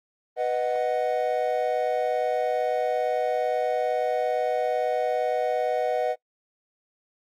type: chord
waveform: triangle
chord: B major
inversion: none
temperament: equal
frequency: 493.9 / 622.3 / 740 Hz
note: B4 / D#5 / F#5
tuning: 0 / 0 / 0 cents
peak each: -25 dBFS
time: 0.36-6.16 s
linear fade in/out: 50 ms
effects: noise-tail reverb RT60 0.1 s tail -23 dB re dry + Opus 24 kbps